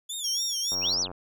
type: tone with vibrato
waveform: 20% pulse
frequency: 3386 Hz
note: G#7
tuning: 33 cents sharp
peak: -26 dBFS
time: 0.09-0.75 s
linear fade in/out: 10 ms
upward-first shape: sine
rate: 3.5 Hz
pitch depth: 150 cents each way
type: tone with tremolo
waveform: triangle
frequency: 5588 Hz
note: F8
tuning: in tune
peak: -25 dBFS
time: 0.24-0.95 s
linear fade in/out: 5 ms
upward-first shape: sine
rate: 2.4 Hz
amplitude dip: 30%
type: click train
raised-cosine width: 1 ms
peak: -25 dBFS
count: 37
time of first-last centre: 0.72-1.115 s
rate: 91.1 Hz
type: linear two-way sweep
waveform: sine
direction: up then down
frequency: 2300 to 6000 to 2300 Hz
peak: -24 dBFS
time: 0.81-1.08 s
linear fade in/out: 50 ms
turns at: 1.01 s
effects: none